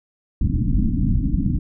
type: low-pass noise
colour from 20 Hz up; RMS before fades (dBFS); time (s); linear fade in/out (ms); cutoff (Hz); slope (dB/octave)
pink; -19; 0.41-1.59; 5; 300; 96
effects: none